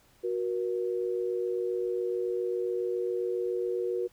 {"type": "tone pair together", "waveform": "sine", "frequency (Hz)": [368.4, 475.7], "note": ["F#4", "A#4"], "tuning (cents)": [-7, 35], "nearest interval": "major third", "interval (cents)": 442, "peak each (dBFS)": [-30, -31], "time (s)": [0.23, 4.08], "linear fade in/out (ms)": 20, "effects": ["pink hiss -63 dBFS RMS until 4.12 s"]}